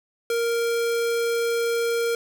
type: tone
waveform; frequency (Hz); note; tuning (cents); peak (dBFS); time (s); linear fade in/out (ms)
square; 466.2; A#4; 0; -22; 0.3-2.15; 2
effects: none